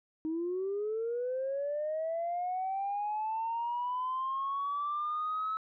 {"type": "linear sweep", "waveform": "sine", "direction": "up", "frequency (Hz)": [311.1, 1300], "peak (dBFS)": -30, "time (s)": [0.25, 5.57], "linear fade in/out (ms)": 0, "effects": ["tanh soft clip ceiling -27 dBFS"]}